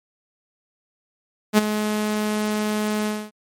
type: tone with ADSR envelope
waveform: sawtooth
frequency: 212.2 Hz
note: G#3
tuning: 38 cents sharp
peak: -6 dBFS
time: 1.53-3.31 s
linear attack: 49 ms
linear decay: 19 ms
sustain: -11 dB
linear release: 250 ms
effects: MP3 64 kbps